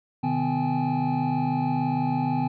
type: tone cluster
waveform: triangle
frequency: 129 / 155.4 / 252.4 / 796 / 854 Hz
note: C3 / D#3 / B3 / G5 / G#5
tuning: -24 / -2 / +38 / +26 / +48 cents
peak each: -29 / -27 / -24 / -28 / -29 dBFS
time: 0.23-2.48 s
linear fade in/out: 10 ms
effects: resampled to 11025 Hz